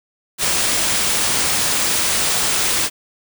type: band-stop noise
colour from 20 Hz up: white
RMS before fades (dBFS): -18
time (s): 0.38-2.9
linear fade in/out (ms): 50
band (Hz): 11000 to 16000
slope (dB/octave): 96
effects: none